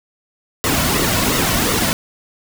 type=noise with flanger; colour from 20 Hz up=pink; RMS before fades=-17 dBFS; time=0.64-1.93 s; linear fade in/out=0 ms; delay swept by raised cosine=1.2 to 2.5 ms; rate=2.8 Hz; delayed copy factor=-0.6; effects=none